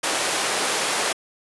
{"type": "high-pass noise", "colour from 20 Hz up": "pink", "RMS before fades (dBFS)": -23, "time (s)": [0.03, 1.13], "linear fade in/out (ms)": 10, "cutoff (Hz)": 470, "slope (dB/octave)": 12, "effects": ["resampled to 24000 Hz"]}